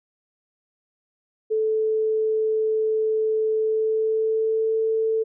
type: tone with pitch glide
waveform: sine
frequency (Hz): 437 to 443.6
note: A4 to A4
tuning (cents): -12 to +14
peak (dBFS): -19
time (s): 1.5-5.24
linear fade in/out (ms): 20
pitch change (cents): +26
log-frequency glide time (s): 3.56-4.78
effects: none